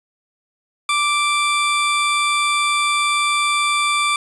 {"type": "tone", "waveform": "20% pulse", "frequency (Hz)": 1173, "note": "D6", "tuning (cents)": -2, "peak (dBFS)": -11, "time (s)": [0.89, 4.16], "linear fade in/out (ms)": 2, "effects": ["resampled to 24000 Hz", "7-bit"]}